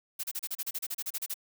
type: noise bursts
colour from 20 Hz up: blue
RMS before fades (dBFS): -34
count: 15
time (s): 0.19-1.342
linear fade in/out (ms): 10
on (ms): 46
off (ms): 33
effects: none